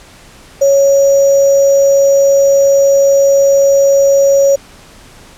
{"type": "tone with sample-and-hold", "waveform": "sine", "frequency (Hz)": 554.4, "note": "C#5", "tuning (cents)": 0, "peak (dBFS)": -5, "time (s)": [0.61, 4.56], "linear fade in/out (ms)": 10, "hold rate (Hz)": 6300, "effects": ["pink hiss -39 dBFS RMS until 5.37 s", "low-pass 10000 Hz 12 dB/octave"]}